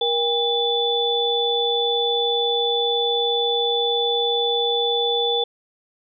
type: tone cluster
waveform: sine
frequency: 472.9 / 801 / 3481 Hz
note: A#4 / G5 / A7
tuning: +25 / +37 / -19 cents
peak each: -22 / -26 / -21 dBFS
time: 0.01-5.44 s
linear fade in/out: 5 ms
effects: none